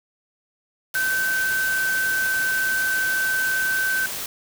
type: tone in noise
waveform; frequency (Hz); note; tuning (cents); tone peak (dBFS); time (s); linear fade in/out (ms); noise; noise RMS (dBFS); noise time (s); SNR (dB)
sine; 1539; G6; -32; -20; 0.95-4.06; 2; white; -30; 0.94-4.26; +7
effects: none